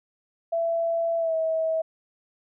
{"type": "tone with pitch glide", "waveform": "sine", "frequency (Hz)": [668, 644.5], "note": ["E5", "E5"], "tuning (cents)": [23, -39], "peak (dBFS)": -22, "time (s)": [0.52, 1.82], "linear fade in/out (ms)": 10, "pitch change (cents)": -62, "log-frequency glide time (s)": [1.18, 1.35], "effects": []}